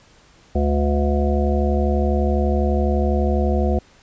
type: harmonic tone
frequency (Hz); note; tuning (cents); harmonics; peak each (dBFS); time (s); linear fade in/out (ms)
72; D2; -34; 1 / 3 / 5 / 7 / 9 / 10; -18 / -23 / -25 / -26 / -28 / -28; 0.55-3.79; 5
effects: pink hiss -52 dBFS RMS until 4.02 s + resampled to 16000 Hz